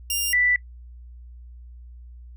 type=tone pair in turn; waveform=10% pulse / sine; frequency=2799 / 1975.3 Hz; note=F7 / B6; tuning=+3 / 0 cents; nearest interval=tritone; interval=603 cents; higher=first; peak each=-14 / -17 dBFS; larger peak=first; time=0.1-0.33 / 0.33-0.56 s; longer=neither; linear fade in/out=2 ms; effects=noise-tail reverb RT60 0.1 s tail -21 dB re dry + added 60 Hz sine -40 dBFS peak until 2.36 s